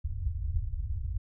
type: low-pass noise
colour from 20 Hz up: white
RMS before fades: -32 dBFS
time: 0.04-1.18 s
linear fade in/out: 5 ms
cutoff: 100 Hz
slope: 48 dB/octave
effects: none